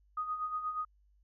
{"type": "tone with tremolo", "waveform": "sine", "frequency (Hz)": 1244.5, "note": "D#6", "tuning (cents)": 0, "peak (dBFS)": -31, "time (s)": [0.17, 0.85], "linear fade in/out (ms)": 5, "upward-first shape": "sine", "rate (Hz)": 8.4, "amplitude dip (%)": 60, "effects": ["added 50 Hz sine -64 dBFS peak until 1.23 s"]}